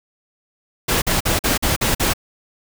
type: noise bursts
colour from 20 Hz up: pink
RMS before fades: -18 dBFS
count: 7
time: 0.88-2.136 s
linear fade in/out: 10 ms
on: 140 ms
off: 46 ms
effects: none